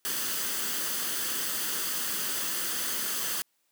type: noise with comb filter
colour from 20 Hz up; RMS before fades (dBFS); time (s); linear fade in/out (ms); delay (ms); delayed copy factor
white; -31; 0.05-3.42; 0; 0.64; +0.5
effects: white hiss -73 dBFS RMS until 3.71 s + high-pass 200 Hz 12 dB/octave